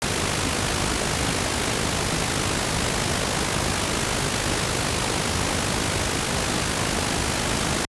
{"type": "noise with amplitude modulation", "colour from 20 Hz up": "pink", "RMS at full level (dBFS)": -21, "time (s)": [0.02, 7.85], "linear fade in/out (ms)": 0, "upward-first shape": "sine", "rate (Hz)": 51.4, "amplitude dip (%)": 45, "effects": ["high-pass 60 Hz 12 dB/octave", "resampled to 24000 Hz"]}